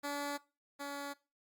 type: tone pair in turn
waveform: 10% pulse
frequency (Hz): 286.7 / 283.2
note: D4 / C#4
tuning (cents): -42 / +37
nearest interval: unison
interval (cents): 21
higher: first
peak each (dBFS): -28 / -32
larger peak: first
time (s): 0.03-0.38 / 0.79-1.14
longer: neither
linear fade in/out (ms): 20
effects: noise-tail reverb RT60 0.3 s tail -21 dB re dry + Opus 48 kbps